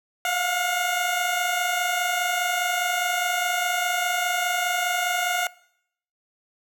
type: tone pair together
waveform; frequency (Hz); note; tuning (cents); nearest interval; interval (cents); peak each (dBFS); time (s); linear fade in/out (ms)
15% pulse; 695.1 / 720; F5 / F#5; -8 / -47; minor second; 61; -22 / -17; 0.25-5.47; 2
effects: noise-tail reverb RT60 0.7 s tail -22 dB re dry